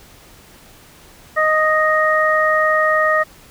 harmonic tone, 622.3 Hz, D#5, in tune, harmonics 1 / 2 / 3, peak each -17 / -17 / -17 dBFS, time 1.36-3.24 s, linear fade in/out 20 ms, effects pink hiss -45 dBFS RMS until 3.5 s

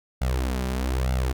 sawtooth tone with flanger, 64 Hz, C2, 38 cents flat, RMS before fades -25 dBFS, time 0.21-1.33 s, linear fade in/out 10 ms, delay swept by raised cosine 1.4 to 5.1 ms, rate 1.1 Hz, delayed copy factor +0.8, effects none

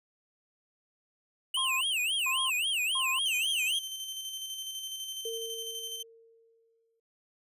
square tone with vibrato, 2832 Hz, F7, 23 cents sharp, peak -28 dBFS, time 1.54-3.79 s, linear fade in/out 5 ms, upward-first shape sine, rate 3.7 Hz, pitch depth 250 cents each way
sine tone bursts, 1050 Hz, C6, 6 cents sharp, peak -33 dBFS, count 3, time 1.57-3.19 s, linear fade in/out 5 ms, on 240 ms, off 450 ms
sawtooth tone with tremolo, 3100 Hz, G7, 20 cents flat, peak -32 dBFS, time 3.25-6.03 s, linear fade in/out 10 ms, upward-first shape square, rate 12 Hz, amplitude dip 35%
sine tone with exponential decay, 455.9 Hz, A#4, 39 cents flat, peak -34 dBFS, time 5.25-7 s, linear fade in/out 5 ms, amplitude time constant 380 ms
effects resampled to 32000 Hz

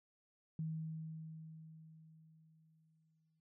sine tone with exponential decay, 159.2 Hz, D#3, 40 cents sharp, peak -37 dBFS, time 0.59-3.4 s, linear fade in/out 2 ms, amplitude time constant 610 ms, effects none

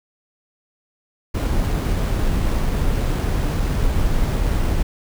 brown noise with sample-and-hold, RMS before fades -19 dBFS, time 1.34-4.83 s, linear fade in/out 10 ms, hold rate 11025 Hz, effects none

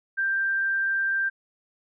sine tone, 1578 Hz, G6, 11 cents sharp, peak -22 dBFS, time 0.17-1.3 s, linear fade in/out 20 ms, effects none

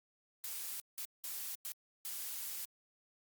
blue noise bursts at uneven times, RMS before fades -42 dBFS, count 5, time 0.44-0.8 / 0.98-1.05 / 1.24-1.55 / 1.65-1.72 / 2.05-2.65 s, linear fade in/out 0 ms, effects Opus 48 kbps

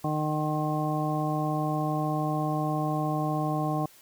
harmonic tone, 152.8 Hz, D#3, 31 cents flat, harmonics 1 / 2 / 3 / 4 / 5 / 7, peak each -29 / -31 / -40 / -35 / -32 / -35 dBFS, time 0.04-3.86 s, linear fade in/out 5 ms, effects white hiss -55 dBFS RMS until 4.01 s

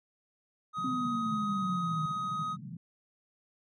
triangle tone, 1256 Hz, D#6, 16 cents sharp, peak -30 dBFS, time 0.73-2.57 s, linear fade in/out 50 ms
pink band-pass noise, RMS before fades -43 dBFS, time 0.77-2.77 s, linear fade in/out 5 ms, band 130 to 210 Hz, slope 48 dB/octave
sine linear sweep, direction down, 261.6 to 151.8 Hz, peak -32 dBFS, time 0.84-2.06 s, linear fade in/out 5 ms
effects resampled to 22050 Hz

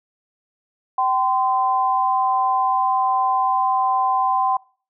sine tone pair together, 770.7 / 1028 Hz, G5 / C6, -30 / -31 cents, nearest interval perfect fourth, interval 499 cents, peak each -19 dBFS, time 0.98-4.57 s, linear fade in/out 5 ms, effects noise-tail reverb RT60 0.4 s tail -23 dB re dry

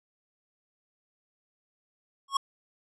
square tone with exponential growth, 1098 Hz, C#6, 17 cents flat, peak -20 dBFS, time 2.28-2.37 s, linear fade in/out 5 ms, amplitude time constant 18 ms, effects resampled to 22050 Hz

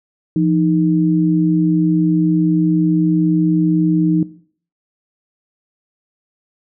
sine tone pair together, 170.91 / 311.1 Hz, F3 / D#4, -37 / 0 cents, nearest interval minor seventh, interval 1037 cents, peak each -15 dBFS, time 0.36-4.23 s, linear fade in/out 2 ms, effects noise-tail reverb RT60 0.5 s tail -17 dB re dry

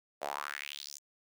sawtooth tone with high-pass filter sweep, 71.8 Hz, D2, 39 cents flat, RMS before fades -41 dBFS, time 0.21-0.99 s, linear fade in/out 20 ms, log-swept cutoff 600 to 6900 Hz, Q 3.7, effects none

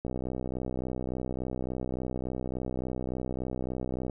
click train, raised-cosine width 2 ms, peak -20 dBFS, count 258, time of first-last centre 0.05-4.097 s, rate 63.5 Hz, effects none

